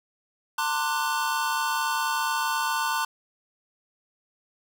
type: chord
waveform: square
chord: D dominant seventh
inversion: second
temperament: equal with one note detuned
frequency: 902.1 / 1046.5 / 1174.7 / 1480 Hz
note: A5 / C6 / D6 / F#6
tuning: +43 / 0 / 0 / 0 cents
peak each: -29 / -31 / -33 / -31 dBFS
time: 0.58-3.05 s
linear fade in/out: 5 ms
effects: none